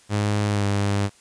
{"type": "tone with pitch glide", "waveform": "sawtooth", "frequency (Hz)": [103.83, 100.82], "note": ["G#2", "G2"], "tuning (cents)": [0, 49], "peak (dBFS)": -16, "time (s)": [0.09, 1.1], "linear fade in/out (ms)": 50, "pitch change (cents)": -51, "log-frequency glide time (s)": [0.48, 0.65], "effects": ["white hiss -54 dBFS RMS until 1.2 s", "resampled to 22050 Hz"]}